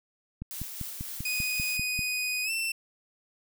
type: click train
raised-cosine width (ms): 5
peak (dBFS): -23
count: 9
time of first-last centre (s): 0.42-1.992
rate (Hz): 5.09
type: noise with tremolo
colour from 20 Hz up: blue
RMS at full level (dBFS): -38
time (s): 0.51-1.77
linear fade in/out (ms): 0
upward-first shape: sine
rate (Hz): 3.7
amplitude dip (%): 25
type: tone with pitch glide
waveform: sawtooth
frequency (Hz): 2489 to 2683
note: D#7 to E7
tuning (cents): 0 to +30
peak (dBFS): -25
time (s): 1.25-2.72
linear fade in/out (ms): 5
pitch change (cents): +130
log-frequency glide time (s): 2.44-2.51
effects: none